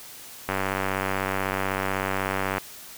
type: click train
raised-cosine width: 0.5 ms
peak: -10 dBFS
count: 202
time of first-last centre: 0.49-2.582 s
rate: 96.1 Hz
effects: white hiss -43 dBFS RMS until 2.97 s